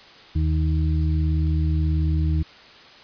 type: harmonic tone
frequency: 78.5 Hz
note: D#2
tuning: 16 cents sharp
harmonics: 1 / 2 / 4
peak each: -19 / -25 / -31 dBFS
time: 0.35-2.43 s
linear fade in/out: 10 ms
effects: white hiss -46 dBFS RMS until 3.03 s + resampled to 11025 Hz